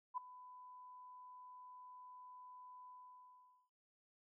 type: tone with ADSR envelope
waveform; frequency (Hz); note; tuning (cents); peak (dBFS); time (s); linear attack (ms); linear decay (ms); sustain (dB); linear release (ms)
sine; 1000; B5; +21; -36; 0.14-3.7; 34; 8; -18; 820
effects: none